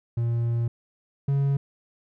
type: tone pair in turn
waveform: triangle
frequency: 117.3 / 139.16 Hz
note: A#2 / C#3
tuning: +11 / +7 cents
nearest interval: minor third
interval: 296 cents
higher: second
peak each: -20 / -18 dBFS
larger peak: second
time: 0.17-0.68 / 1.28-1.57 s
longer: first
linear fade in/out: 5 ms
effects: none